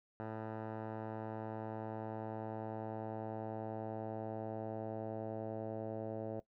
10% pulse tone with low-pass filter sweep, 110 Hz, A2, in tune, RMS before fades -42 dBFS, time 0.2-6.4 s, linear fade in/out 0 ms, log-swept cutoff 1100 to 620 Hz, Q 2.6, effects noise-tail reverb RT60 0.1 s tail -17 dB re dry

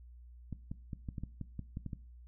clicks, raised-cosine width 5 ms, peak -27 dBFS, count 11, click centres 0.527 / 0.715 / 0.932 / 1.088 / 1.182 / 1.236 / 1.413 / 1.593 / 1.771 / 1.863 / 1.932 s, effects noise-tail reverb RT60 0.4 s tail -19 dB re dry + added 60 Hz sine -51 dBFS peak until 2.27 s

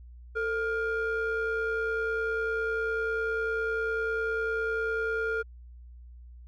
triangle ring-modulated tone, 481.5 Hz, B4, 44 cents flat, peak -22 dBFS, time 0.35-5.43 s, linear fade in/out 20 ms, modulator 928 Hz, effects added 60 Hz sine -45 dBFS peak until 6.47 s

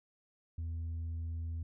sine tone, 82.41 Hz, E2, in tune, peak -33 dBFS, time 0.58-1.63 s, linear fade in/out 5 ms, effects tanh soft clip ceiling -35 dBFS

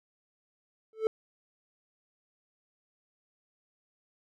triangle tone with exponential growth, 440 Hz, A4, in tune, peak -18 dBFS, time 0.93-1.07 s, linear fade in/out 1 ms, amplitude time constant 30 ms, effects none

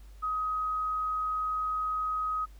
sine tone, 1261 Hz, D#6, 23 cents sharp, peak -28 dBFS, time 0.22-2.46 s, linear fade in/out 20 ms, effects added 50 Hz sine -47 dBFS peak until 2.59 s + pink hiss -63 dBFS RMS until 2.59 s

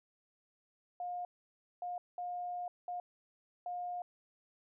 sine tone bursts at uneven times, 712 Hz, F5, 33 cents sharp, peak -37 dBFS, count 5, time 1-1.25 / 1.82-1.98 / 2.18-2.68 / 2.88-3 / 3.66-4.02 s, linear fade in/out 2 ms, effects none

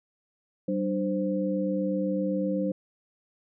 sine tone cluster, 191.5 / 299.4 / 520 Hz, G3 / D4 / C5, -40 / +33 / -11 cents, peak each -28 / -30 / -30 dBFS, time 0.68-2.72 s, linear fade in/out 5 ms, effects none

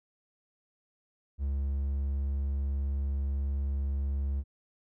triangle tone, 69.3 Hz, C#2, in tune, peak -26 dBFS, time 1.38-4.44 s, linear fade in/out 50 ms, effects none

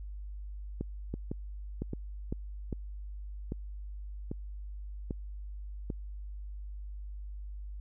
two click trains, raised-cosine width 3 ms, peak -21 / -22 dBFS, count 4 / 7, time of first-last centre 0.81-2.325 / 1.14-5.902 s, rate 1.98 / 1.26 Hz, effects added 50 Hz sine -39 dBFS peak until 7.8 s

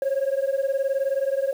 sine beating tone pair, 535 / 554 Hz, C5 / C#5, +38 / -1 cents, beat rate 19 Hz, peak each -22 / -22 dBFS, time 0.02-1.53 s, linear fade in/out 2 ms, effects tanh soft clip ceiling -18 dBFS + 8-bit

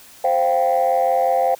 sine chord, C suspended fourth, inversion none, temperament equal, 523.3 / 698.5 / 784 Hz, C5 / F5 / G5, 0 / 0 / 0 cents, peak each -18 dBFS, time 0.24-1.55 s, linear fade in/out 5 ms, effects tanh soft clip ceiling -9 dBFS + white hiss -45 dBFS RMS until 1.59 s

